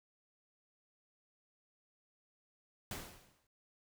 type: noise with exponential decay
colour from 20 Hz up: pink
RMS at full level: -41 dBFS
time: 2.91-3.47 s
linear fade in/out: 2 ms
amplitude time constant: 120 ms
effects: noise-tail reverb RT60 0.1 s tail -22 dB re dry